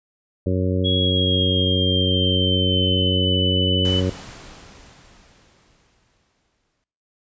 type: harmonic tone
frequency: 92.5 Hz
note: F#2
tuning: in tune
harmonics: 1 / 2 / 3 / 4 / 5 / 6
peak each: -21 / -24 / -26 / -27 / -28 / -29 dBFS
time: 0.46-4.1 s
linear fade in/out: 5 ms
type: tone with pitch glide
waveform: sine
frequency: 3322 to 2994 Hz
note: G#7 to F#7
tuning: 0 to +20 cents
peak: -20 dBFS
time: 0.84-4.01 s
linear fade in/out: 20 ms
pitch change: -180 cents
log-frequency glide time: 0.99-3.34 s
type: noise with exponential decay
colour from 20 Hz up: pink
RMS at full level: -33 dBFS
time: 3.85-6.84 s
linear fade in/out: 1 ms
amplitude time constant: 650 ms
effects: noise-tail reverb RT60 0.7 s tail -19 dB re dry + resampled to 16000 Hz